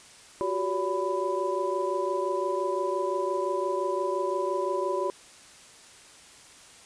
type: tone cluster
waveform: sine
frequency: 362.3 / 388.1 / 569 / 995 Hz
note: F#4 / G4 / C#5 / B5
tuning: -36 / -17 / +45 / +13 cents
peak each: -31 dBFS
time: 0.41-5.1 s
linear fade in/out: 0 ms
effects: white hiss -51 dBFS RMS until 6.85 s + resampled to 22050 Hz